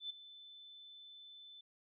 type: tone with ADSR envelope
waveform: sine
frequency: 3520 Hz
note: A7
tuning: in tune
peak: -38 dBFS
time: 0-1.61 s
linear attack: 100 ms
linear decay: 9 ms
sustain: -15 dB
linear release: 5 ms
effects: none